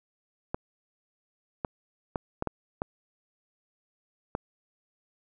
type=clicks; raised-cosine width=1 ms; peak=-15 dBFS; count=7; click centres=0.545 / 1.648 / 2.158 / 2.424 / 2.473 / 2.819 / 4.351 s; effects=none